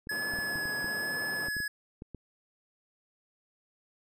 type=clicks; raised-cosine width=3 ms; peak=-29 dBFS; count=11; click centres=0.071 / 0.338 / 0.388 / 0.557 / 0.655 / 0.844 / 1.485 / 1.567 / 1.603 / 2.021 / 2.147 s
type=tone with vibrato; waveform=square; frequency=1700 Hz; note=G#6; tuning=40 cents sharp; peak=-32 dBFS; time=0.09-1.68 s; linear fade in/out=5 ms; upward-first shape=sine; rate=1.1 Hz; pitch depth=13 cents each way
type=band-pass noise; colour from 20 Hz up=pink; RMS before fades=-43 dBFS; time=0.1-1.49 s; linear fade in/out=20 ms; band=200 to 1200 Hz; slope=12 dB/octave
effects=none